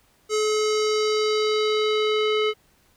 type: tone with low-pass filter sweep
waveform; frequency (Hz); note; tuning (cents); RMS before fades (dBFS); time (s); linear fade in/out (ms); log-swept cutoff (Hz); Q
square; 428.4; A4; -46; -22; 0.29-2.54; 50; 7000 to 3000; 2.6
effects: pink hiss -61 dBFS RMS until 2.96 s